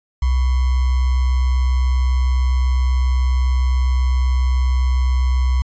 sine tone with sample-and-hold, 63.7 Hz, C2, 46 cents flat, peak -13 dBFS, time 0.22-5.62 s, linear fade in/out 5 ms, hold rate 1050 Hz, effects resampled to 16000 Hz

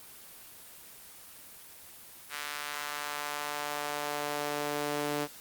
sawtooth tone with high-pass filter sweep, 146.83 Hz, D3, in tune, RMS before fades -35 dBFS, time 2.29-5.28 s, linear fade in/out 50 ms, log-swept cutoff 1600 to 340 Hz, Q 1.1, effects white hiss -50 dBFS RMS until 5.4 s + Opus 24 kbps

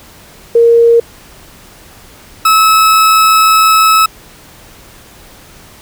sine / 40% pulse tone pair in turn, 466.2 / 1297.1 Hz, A#4 / E6, 0 / -28 cents, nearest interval octave + tritone, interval 1772 cents, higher second, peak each -3 / -4 dBFS, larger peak first, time 0.55-1 / 2.45-4.06 s, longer second, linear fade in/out 5 ms, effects pink hiss -38 dBFS RMS until 5.81 s

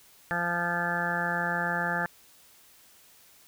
harmonic tone, 173.1 Hz, F3, 15 cents flat, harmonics 1 / 2 / 3 / 4 / 5 / 7 / 8 / 9 / 10, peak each -35 / -42 / -38 / -36 / -34 / -39 / -36 / -34 / -31 dBFS, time 0.31-2.06 s, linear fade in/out 0 ms, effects white hiss -57 dBFS RMS until 3.47 s

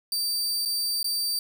sawtooth tone with dropouts, 4647 Hz, D8, 19 cents flat, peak -22 dBFS, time 0.12-1.39 s, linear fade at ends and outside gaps 2 ms, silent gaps 0.652-0.657 / 1.03-1.043 s, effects none

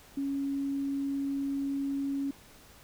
sine tone, 277.2 Hz, C#4, in tune, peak -29 dBFS, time 0.17-2.31 s, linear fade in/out 5 ms, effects pink hiss -55 dBFS RMS until 2.83 s

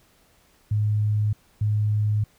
sine tone bursts at uneven times, 105.6 Hz, G#2, 29 cents sharp, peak -19 dBFS, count 2, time 0.71-1.33 / 1.61-2.24 s, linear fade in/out 5 ms, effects pink hiss -60 dBFS RMS until 2.38 s

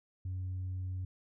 sine tone, 92.5 Hz, F#2, in tune, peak -33 dBFS, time 0.25-1.05 s, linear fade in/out 5 ms, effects tanh soft clip ceiling -33 dBFS

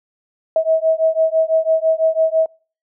sine beating tone pair, 640 / 646 Hz, D#5 / E5, +49 / -35 cents, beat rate 6 Hz, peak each -16 dBFS, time 0.56-2.46 s, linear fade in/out 2 ms, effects noise-tail reverb RT60 0.4 s tail -25 dB re dry

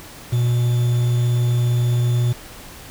triangle tone with quantisation, 120.9 Hz, B2, 36 cents flat, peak -13 dBFS, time 0.32-2.33 s, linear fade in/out 10 ms, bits 6, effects pink hiss -39 dBFS RMS until 2.9 s

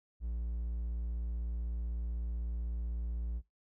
triangle tone, 58 Hz, A#1, 8 cents flat, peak -32 dBFS, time 0.2-3.42 s, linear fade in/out 50 ms, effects noise-tail reverb RT60 0.2 s tail -22 dB re dry

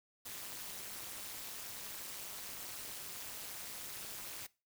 white noise with amplitude modulation, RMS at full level -42 dBFS, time 0.25-4.47 s, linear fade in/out 10 ms, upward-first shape sine, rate 212 Hz, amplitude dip 95%, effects noise-tail reverb RT60 0.3 s tail -21 dB re dry

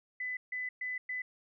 sine tone bursts at uneven times, 2004 Hz, B6, 25 cents sharp, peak -34 dBFS, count 4, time 0.2-0.37 / 0.52-0.69 / 0.81-0.98 / 1.09-1.22 s, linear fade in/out 5 ms, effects none

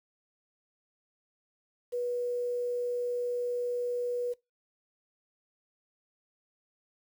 sine tone with quantisation, 487.5 Hz, B4, 23 cents flat, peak -29 dBFS, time 1.92-4.34 s, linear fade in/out 20 ms, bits 9, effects noise-tail reverb RT60 0.2 s tail -21 dB re dry

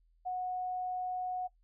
sine tone, 733 Hz, F#5, 16 cents flat, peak -33 dBFS, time 0.25-1.48 s, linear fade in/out 20 ms, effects noise-tail reverb RT60 0.1 s tail -19 dB re dry + added 41 Hz sine -65 dBFS peak until 1.63 s

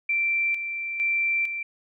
sine tone with tremolo, 2349 Hz, D7, in tune, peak -21 dBFS, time 0.09-1.63 s, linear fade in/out 5 ms, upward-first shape square, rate 1.1 Hz, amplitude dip 55%, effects none

